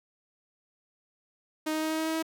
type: tone with pitch steps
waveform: sawtooth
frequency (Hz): 311.1 / 312.9 / 314.7 / 316.5 / 318.4 / 320.2 / 322.1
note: D#4 / D#4 / D#4 / D#4 / D#4 / D#4 / E4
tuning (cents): 0 / +10 / +20 / +30 / +40 / +50 / -40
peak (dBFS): -24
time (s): 1.66-2.227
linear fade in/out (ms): 10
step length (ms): 81
effects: none